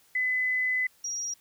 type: tone pair in turn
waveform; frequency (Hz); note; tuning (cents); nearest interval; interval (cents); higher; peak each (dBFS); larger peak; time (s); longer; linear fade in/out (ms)
sine; 2013 / 5694; B6 / F8; +33 / +33; octave + tritone; 1800; second; -24 / -30; first; 0.15-0.87 / 1.04-1.34; first; 5
effects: white hiss -62 dBFS RMS until 1.4 s